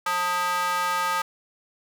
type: tone with high-pass filter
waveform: square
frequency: 178.6 Hz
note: F3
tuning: 39 cents sharp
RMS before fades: -25 dBFS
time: 0.06-1.22 s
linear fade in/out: 5 ms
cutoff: 1100 Hz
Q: 4
effects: none